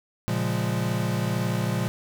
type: chord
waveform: square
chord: Bb minor seventh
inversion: none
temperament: equal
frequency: 116.54 / 138.59 / 174.61 / 207.7 Hz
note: Bb2 / Db3 / F3 / Ab3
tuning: 0 / 0 / 0 / 0 cents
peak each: -28 / -32 / -30 / -32 dBFS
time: 0.28-1.88 s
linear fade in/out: 0 ms
effects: 8-bit